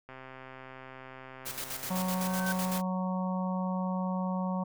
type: click train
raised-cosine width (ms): 0.5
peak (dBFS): -31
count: 356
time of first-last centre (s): 0.09-2.8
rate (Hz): 131
type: noise with tremolo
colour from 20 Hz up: white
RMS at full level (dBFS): -37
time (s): 1.45-2.82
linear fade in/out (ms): 20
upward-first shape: square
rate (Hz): 7.9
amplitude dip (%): 60
type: harmonic tone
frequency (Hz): 185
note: F#3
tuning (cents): 0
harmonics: 1 / 3 / 4 / 5 / 6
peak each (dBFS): -30 / -39 / -42 / -39 / -42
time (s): 1.9-4.64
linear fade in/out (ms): 10
type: tone with exponential growth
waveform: sine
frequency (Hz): 1533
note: G6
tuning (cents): -39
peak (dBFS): -30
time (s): 2.01-2.52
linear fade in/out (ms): 2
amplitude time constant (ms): 110
effects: none